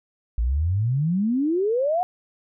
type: exponential sweep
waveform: sine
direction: up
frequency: 53.9 to 746 Hz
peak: -19 dBFS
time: 0.38-2.03 s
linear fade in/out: 0 ms
effects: none